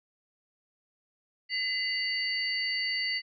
sine tone cluster, 2029 / 2840 / 4548 Hz, B6 / F7 / C#8, +46 / +28 / +44 cents, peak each -31 / -39 / -31 dBFS, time 1.49-3.22 s, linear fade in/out 50 ms, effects none

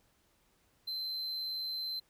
triangle tone, 4089 Hz, C8, 41 cents flat, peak -34 dBFS, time 0.87-2 s, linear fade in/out 10 ms, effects pink hiss -71 dBFS RMS until 2.09 s

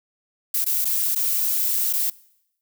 violet noise with dropouts, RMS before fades -22 dBFS, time 0.54-2.1 s, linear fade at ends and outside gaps 5 ms, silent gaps 0.645-0.662 / 0.847-0.852 / 1.149-1.159 / 1.929-1.934 s, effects noise-tail reverb RT60 0.8 s tail -22 dB re dry

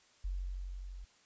sine tone with level ramp, 46 Hz, F#1, 9 cents flat, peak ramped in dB -33 to -44 dBFS, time 0.24-1.05 s, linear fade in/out 10 ms, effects white hiss -66 dBFS RMS until 1.25 s + resampled to 16000 Hz

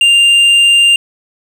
triangle tone with hard clipping, 2794 Hz, F7, in tune, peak -6 dBFS, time 0.01-0.96 s, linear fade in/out 2 ms, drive 8 dB, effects none

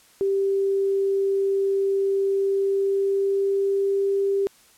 sine tone with pitch glide, 392 to 395 Hz, G4 to G4, 0 to +13 cents, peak -19 dBFS, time 0.21-4.47 s, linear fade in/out 0 ms, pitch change +13 cents, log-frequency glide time 2.25-4.19 s, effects white hiss -55 dBFS RMS until 4.77 s + low-pass 12000 Hz 12 dB/octave

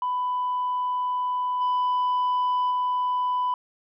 sine tone with level steps, 996 Hz, B5, 14 cents sharp, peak -22 / -18 / -20 dBFS, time 0.02-3.54 s, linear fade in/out 2 ms, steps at 1.6 / 2.7 s, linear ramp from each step 20 ms, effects tanh soft clip ceiling -20 dBFS

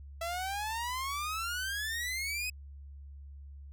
sawtooth exponential sweep, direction up, 659.3 to 2547 Hz, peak -30 dBFS, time 0.21-2.5 s, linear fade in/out 5 ms, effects added 70 Hz sine -45 dBFS peak until 3.72 s

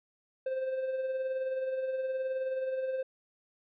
triangle tone with tremolo, 523.3 Hz, C5, in tune, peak -27 dBFS, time 0.46-3.03 s, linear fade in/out 5 ms, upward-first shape sine, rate 19 Hz, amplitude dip 40%, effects resampled to 8000 Hz

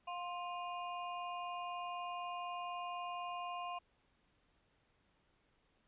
square ring-modulated tone, 880 Hz, A5, in tune, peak -38 dBFS, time 0.07-3.79 s, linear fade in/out 10 ms, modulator 172 Hz, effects pink hiss -75 dBFS RMS until 5.87 s + resampled to 8000 Hz

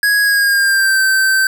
square tone with pitch glide, 1661.2 to 1550 Hz, G#6 to G6, 0 to -20 cents, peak -11 dBFS, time 0.03-1.47 s, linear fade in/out 2 ms, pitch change -120 cents, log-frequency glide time 0.22-1.02 s, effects none

